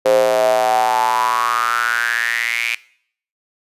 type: tone with high-pass filter sweep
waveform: square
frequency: 58.27 Hz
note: A#1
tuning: in tune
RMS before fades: -17 dBFS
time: 0.05-2.75 s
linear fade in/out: 5 ms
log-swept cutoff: 500 to 2400 Hz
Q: 8
effects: noise-tail reverb RT60 0.6 s tail -20 dB re dry + resampled to 32000 Hz